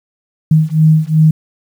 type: beating tone pair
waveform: sine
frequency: 155.56 / 158.26 Hz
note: D#3 / D#3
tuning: 0 / +30 cents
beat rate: 2.7 Hz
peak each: -10 dBFS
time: 0.51-1.31 s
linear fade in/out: 5 ms
effects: 7-bit